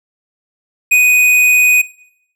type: tone with tanh clipping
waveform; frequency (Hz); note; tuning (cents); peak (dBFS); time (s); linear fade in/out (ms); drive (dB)
triangle; 2489; D#7; 0; -8; 0.91-1.82; 10; 18
effects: noise-tail reverb RT60 0.7 s tail -19 dB re dry

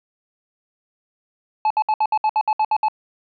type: tone bursts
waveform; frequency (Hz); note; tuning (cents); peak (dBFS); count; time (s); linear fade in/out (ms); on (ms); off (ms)
triangle; 862; A5; -36; -13; 11; 1.65-2.884; 2; 54; 64
effects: resampled to 11025 Hz

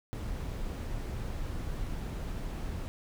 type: noise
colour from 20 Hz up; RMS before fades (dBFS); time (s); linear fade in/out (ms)
brown; -36; 0.13-2.88; 0
effects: none

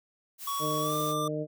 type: noise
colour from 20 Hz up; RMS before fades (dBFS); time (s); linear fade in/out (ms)
blue; -40; 0.38-1.15; 50
type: tone with pitch glide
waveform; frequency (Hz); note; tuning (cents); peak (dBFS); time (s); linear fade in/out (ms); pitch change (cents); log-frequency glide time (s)
square; 1121 to 1185.6; C#6 to D6; +19 to +16; -31; 0.47-1.28; 5; +97; 0.8-0.94
type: harmonic tone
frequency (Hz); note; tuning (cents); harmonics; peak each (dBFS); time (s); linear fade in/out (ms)
152.4; D#3; -36; 1 / 2 / 3 / 4; -35 / -35 / -35 / -35; 0.59-1.47; 50
effects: none

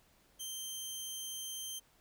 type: tone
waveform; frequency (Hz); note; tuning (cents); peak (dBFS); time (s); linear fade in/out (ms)
15% pulse; 3136; G7; 0; -33; 0.39-1.8; 20
effects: pink hiss -68 dBFS RMS until 2 s

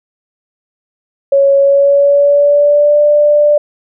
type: tone with pitch glide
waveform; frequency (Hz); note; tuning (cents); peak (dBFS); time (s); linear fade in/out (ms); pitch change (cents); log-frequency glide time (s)
sine; 554.4 to 590.8; C#5 to D5; 0 to +10; -5; 1.32-3.58; 5; +110; 1.57-2.99
effects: none

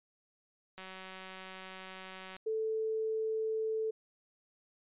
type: click train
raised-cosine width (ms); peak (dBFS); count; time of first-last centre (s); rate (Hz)
0.3; -31; 299; 0.78-2.365; 188
type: tone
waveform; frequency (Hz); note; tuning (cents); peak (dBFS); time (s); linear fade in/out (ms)
sine; 440; A4; 0; -31; 2.46-3.91; 10
effects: resampled to 8000 Hz

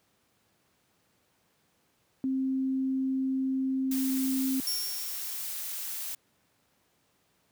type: tone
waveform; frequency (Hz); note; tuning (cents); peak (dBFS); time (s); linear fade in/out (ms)
sine; 264.4; C4; +18; -26; 2.24-4.6; 0
type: noise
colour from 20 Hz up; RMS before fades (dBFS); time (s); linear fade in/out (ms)
blue; -36; 3.91-6.15; 5
type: tone with exponential decay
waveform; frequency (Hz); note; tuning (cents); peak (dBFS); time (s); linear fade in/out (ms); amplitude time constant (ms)
sawtooth; 5500; F8; -27; -25; 4.67-5.73; 1; 230
effects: pink hiss -70 dBFS RMS until 7.51 s + high-pass 100 Hz 12 dB/octave

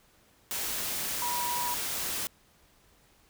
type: tone in noise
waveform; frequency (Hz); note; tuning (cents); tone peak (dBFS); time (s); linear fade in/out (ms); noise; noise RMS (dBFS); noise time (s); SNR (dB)
sine; 968; B5; -35; -31; 1.22-1.74; 0; white; -33; 0.51-2.27; -1
effects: pink hiss -63 dBFS RMS until 3.29 s

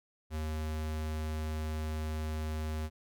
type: tone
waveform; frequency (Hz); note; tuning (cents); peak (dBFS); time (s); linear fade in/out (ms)
square; 77.78; D#2; 0; -34; 0.3-2.9; 50
effects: none

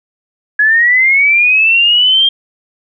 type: linear sweep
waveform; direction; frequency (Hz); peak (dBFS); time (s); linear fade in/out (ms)
sine; up; 1676 to 3213; -6; 0.59-2.29; 5
effects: none

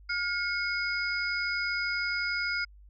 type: tone cluster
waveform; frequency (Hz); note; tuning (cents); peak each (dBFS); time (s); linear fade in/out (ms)
sine; 1423 / 2176 / 4973; F6 / C#7 / D#8; +32 / -33 / -2; -31 / -32 / -35; 0.09-2.65; 10
effects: added 50 Hz sine -50 dBFS peak until 2.89 s

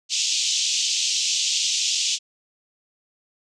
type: band-pass noise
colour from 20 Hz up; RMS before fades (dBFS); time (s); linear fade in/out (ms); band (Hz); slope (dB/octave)
white; -23; 0.09-2.19; 50; 2700 to 7100; 48
effects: none

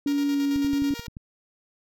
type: tone with pitch glide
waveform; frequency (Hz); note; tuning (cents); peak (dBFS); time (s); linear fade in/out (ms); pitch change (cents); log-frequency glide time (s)
sine; 285.1 to 281.7; C#4 to C#4; +49 to +28; -21; 0.06-0.94; 2; -21; 0.28-0.4
type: tone with tremolo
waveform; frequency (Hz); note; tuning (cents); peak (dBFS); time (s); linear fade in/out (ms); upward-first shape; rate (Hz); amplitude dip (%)
5% pulse; 469.9; A#4; +14; -24; 0.07-1.07; 5; square; 9.1; 45
type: click train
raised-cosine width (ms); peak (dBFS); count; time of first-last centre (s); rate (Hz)
5; -25; 8; 0.56-1.169; 11.5
effects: none

